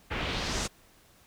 pink noise with low-pass filter sweep, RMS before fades -32 dBFS, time 0.1-0.68 s, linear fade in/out 20 ms, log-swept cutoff 2200 to 7800 Hz, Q 1.8, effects pink hiss -60 dBFS RMS until 1.26 s

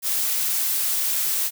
blue noise, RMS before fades -23 dBFS, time 0.02-1.51 s, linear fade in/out 50 ms, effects none

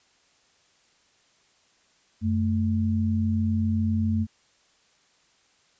sine tone pair together, 92.5 / 220 Hz, F#2 / A3, 0 / 0 cents, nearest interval octave + minor third, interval 1500 cents, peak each -24 dBFS, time 2.21-4.27 s, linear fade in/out 50 ms, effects white hiss -63 dBFS RMS until 5.79 s + resampled to 16000 Hz

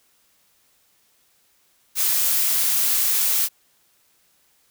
blue noise, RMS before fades -20 dBFS, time 1.95-3.49 s, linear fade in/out 50 ms, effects white hiss -62 dBFS RMS until 4.7 s

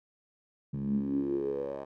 10% pulse tone with band-pass filter sweep, 69 Hz, C#2, 7 cents flat, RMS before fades -32 dBFS, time 0.73-1.85 s, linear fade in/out 10 ms, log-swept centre 160 to 670 Hz, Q 9.1, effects none

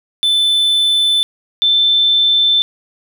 triangle / sine tone pair in turn, 3520 / 3540 Hz, A7 / A7, 0 / +10 cents, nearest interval unison, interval 10 cents, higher second, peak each -9 dBFS, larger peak neither, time 0.23-1.23 / 1.62-2.62 s, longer neither, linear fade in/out 0 ms, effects none

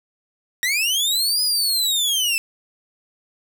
sawtooth linear two-way sweep, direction up then down, 1864.7 to 5020 to 2612 Hz, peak -15 dBFS, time 0.63-2.38 s, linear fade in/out 0 ms, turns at 1.42 s, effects none

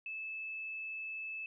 sine tone, 2616 Hz, E7, 14 cents flat, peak -39 dBFS, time 0.06-1.46 s, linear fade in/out 2 ms, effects none

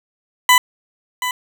20% pulse tone with echo, 998 Hz, B5, 18 cents sharp, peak -3 dBFS, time 0.49-0.58 s, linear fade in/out 2 ms, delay 730 ms, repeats 1, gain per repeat -11 dB, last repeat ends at 1.31 s, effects none

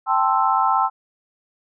sine chord, A minor seventh, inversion third, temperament equal, 784 / 880 / 1046.5 / 1318.5 Hz, G5 / A5 / C6 / E6, 0 / 0 / 0 / 0 cents, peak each -21 dBFS, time 0.06-0.9 s, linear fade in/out 50 ms, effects none

